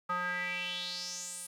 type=tone with band-pass filter sweep; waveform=square; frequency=178.8 Hz; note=F3; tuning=41 cents sharp; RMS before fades=-37 dBFS; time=0.09-1.47 s; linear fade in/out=10 ms; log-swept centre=1200 to 10000 Hz; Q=5.1; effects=11-bit